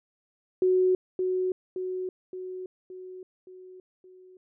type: tone with echo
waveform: sine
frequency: 369.7 Hz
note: F#4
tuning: 1 cent flat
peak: -19 dBFS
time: 0.62-0.95 s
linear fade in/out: 2 ms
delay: 570 ms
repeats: 6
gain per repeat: -5 dB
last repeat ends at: 4.37 s
effects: none